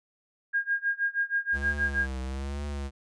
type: tone with tremolo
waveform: sine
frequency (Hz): 1622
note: G#6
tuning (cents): -41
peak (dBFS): -22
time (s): 0.53-2.08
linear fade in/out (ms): 20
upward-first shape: sine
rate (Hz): 6.3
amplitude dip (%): 95
type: tone with vibrato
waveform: square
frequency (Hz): 68.5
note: C#2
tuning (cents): -20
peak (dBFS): -32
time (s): 1.52-2.91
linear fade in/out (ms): 50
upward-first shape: triangle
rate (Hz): 1.1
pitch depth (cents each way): 110
effects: resampled to 22050 Hz